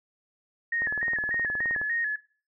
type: tone with vibrato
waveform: sine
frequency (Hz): 1783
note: A6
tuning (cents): +22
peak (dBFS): -25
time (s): 0.72-2.16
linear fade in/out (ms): 5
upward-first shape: square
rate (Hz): 3.4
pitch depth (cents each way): 73
type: click train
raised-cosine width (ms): 1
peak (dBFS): -25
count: 20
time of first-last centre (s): 0.82-1.815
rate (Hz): 19.1
effects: noise-tail reverb RT60 0.4 s tail -20 dB re dry